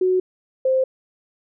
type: tone pair in turn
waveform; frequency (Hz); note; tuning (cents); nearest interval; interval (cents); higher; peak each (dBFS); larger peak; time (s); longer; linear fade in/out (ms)
sine; 369.7 / 522.8; F#4 / C5; -1 / -1; tritone; 600; second; -15; neither; 0.01-0.2 / 0.65-0.84; neither; 5
effects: none